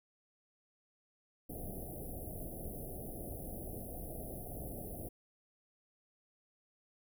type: band-stop noise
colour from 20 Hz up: pink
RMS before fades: -44 dBFS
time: 1.49-5.09 s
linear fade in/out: 10 ms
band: 750 to 10000 Hz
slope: 96 dB/octave
effects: none

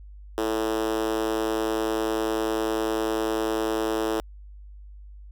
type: tone with high-pass filter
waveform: 5% pulse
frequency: 110 Hz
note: A2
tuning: in tune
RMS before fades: -26 dBFS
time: 0.38-4.2 s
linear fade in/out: 0 ms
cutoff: 370 Hz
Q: 7.2
effects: added 50 Hz sine -41 dBFS peak until 5.31 s

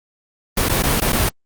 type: noise with dropouts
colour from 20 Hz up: pink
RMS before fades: -17 dBFS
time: 0.57-1.29 s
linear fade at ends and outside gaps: 5 ms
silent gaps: 0.687-0.695 / 0.825-0.835 / 1.003-1.018 / 1.123-1.128 s
effects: Opus 32 kbps

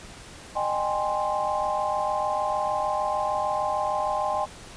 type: chord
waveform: sine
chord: Ab major seventh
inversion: second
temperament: equal with one note detuned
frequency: 612.6 / 784 / 830.6 / 1046.5 Hz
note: Eb5 / G5 / Ab5 / C6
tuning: -27 / 0 / 0 / 0 cents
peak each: -29 dBFS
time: 0.55-4.46 s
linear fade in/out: 20 ms
effects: pink hiss -44 dBFS RMS until 4.76 s + resampled to 22050 Hz

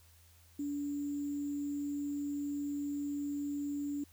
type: tone with sample-and-hold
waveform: sine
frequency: 287.5 Hz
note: D4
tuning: 37 cents flat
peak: -34 dBFS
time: 0.59-4.04 s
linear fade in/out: 5 ms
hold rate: 7350 Hz
effects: added 83 Hz sine -61 dBFS peak until 4.12 s + white hiss -65 dBFS RMS until 4.12 s

